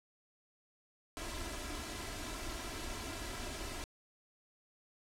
pink noise with comb filter, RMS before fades -42 dBFS, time 1.17-3.84 s, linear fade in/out 0 ms, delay 3 ms, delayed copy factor +0.65, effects low-pass 10000 Hz 12 dB/octave

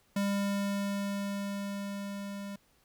square tone with level ramp, 200 Hz, G3, 35 cents sharp, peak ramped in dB -28 to -39 dBFS, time 0.16-2.56 s, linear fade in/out 5 ms, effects pink hiss -68 dBFS RMS until 2.84 s

